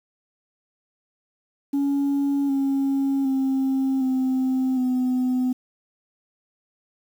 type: tone with pitch steps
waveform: sine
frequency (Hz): 280.6 / 273.6 / 266.7 / 260 / 253.5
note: C#4 / C#4 / C4 / C4 / B3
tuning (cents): +21 / -23 / +33 / -11 / +45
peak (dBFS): -17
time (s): 1.73-5.53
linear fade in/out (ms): 10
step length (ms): 760
effects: tanh soft clip ceiling -18 dBFS + 8-bit